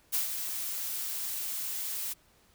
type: noise with ADSR envelope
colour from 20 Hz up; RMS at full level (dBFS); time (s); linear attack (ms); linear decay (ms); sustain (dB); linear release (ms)
blue; -28; 0.12-2.14; 24; 130; -7; 19
effects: pink hiss -64 dBFS RMS until 2.54 s